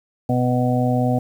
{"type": "harmonic tone", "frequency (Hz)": 124.5, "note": "B2", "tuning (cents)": 14, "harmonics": [1, 2, 4, 5, 6], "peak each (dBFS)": [-20, -20, -26, -26, -25], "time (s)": [0.29, 1.19], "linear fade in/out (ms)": 5, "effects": ["8-bit"]}